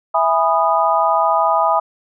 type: chord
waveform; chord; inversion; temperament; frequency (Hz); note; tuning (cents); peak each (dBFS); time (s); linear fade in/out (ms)
sine; E major seventh; none; just; 659.3 / 824.1 / 988.9 / 1236.1; E5 / G#5 / B5 / D#6; 0 / -14 / +2 / -12; -18; 0.14-1.8; 10
effects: none